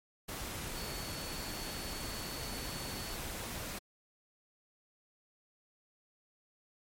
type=tone in noise; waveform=sine; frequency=4435 Hz; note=C#8; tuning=in tune; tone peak=-47 dBFS; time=0.76-3.16 s; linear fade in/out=10 ms; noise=pink; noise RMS=-41 dBFS; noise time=0.28-3.79 s; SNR=-9 dB; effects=MP3 64 kbps

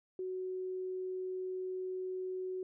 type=tone; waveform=sine; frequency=371.4 Hz; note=F#4; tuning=7 cents sharp; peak=-36 dBFS; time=0.19-2.63 s; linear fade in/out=2 ms; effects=none

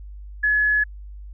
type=tone; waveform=sine; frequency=1700 Hz; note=G#6; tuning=40 cents sharp; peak=-16 dBFS; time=0.43-0.84 s; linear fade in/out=10 ms; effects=added 50 Hz sine -35 dBFS peak until 1.33 s

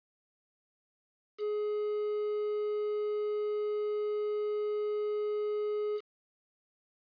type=tone with quantisation; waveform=triangle; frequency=420 Hz; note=G#4; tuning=19 cents sharp; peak=-28 dBFS; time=1.38-6.01 s; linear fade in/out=50 ms; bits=8; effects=resampled to 11025 Hz

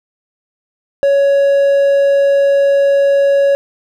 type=tone; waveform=triangle; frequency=558 Hz; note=C#5; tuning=11 cents sharp; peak=-6 dBFS; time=1.03-3.55 s; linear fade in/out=0 ms; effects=none

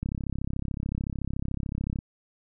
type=click train; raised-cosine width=5 ms; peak=-18 dBFS; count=67; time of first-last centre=0.03-1.988 s; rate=33.7 Hz; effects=none

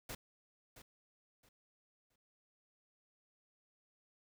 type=noise with echo; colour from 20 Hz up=pink; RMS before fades=-45 dBFS; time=0.09-0.15 s; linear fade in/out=5 ms; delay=670 ms; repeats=3; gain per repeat=-12 dB; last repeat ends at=2.16 s; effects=none

